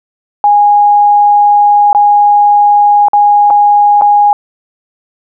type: tone with dropouts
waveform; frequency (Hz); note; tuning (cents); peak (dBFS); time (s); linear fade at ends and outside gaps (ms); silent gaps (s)
sine; 824; G#5; -14; -3; 0.44-4.33; 1; 1.93-1.948 / 3.084-3.133 / 3.502-3.506 / 4.012-4.02
effects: none